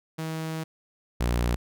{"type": "tone pair in turn", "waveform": "sawtooth", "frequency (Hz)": [160, 59.78], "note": ["D#3", "A#1"], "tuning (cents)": [49, 44], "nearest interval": "octave + perfect fourth", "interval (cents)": 1705, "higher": "first", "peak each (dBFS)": [-26, -19], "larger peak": "second", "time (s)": [[0.18, 0.64], [1.2, 1.56]], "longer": "first", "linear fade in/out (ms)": 10, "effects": []}